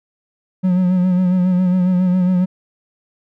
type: tone with vibrato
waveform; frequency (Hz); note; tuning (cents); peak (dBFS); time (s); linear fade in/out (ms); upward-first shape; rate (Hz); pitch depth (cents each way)
triangle; 182.2; F#3; -26; -10; 0.63-2.46; 20; sine; 7.3; 41
effects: none